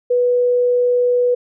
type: tone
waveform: sine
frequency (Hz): 491.1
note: B4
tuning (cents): -10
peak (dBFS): -12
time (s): 0.1-1.35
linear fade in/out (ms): 10
effects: none